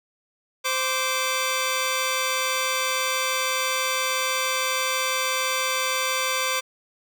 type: tone pair together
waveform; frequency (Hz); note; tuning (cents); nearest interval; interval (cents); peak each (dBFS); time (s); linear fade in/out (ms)
10% pulse; 520 / 1166.1; C5 / D6; -11 / -13; octave + major second; 1398; -17 / -17; 0.64-6.61; 20
effects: none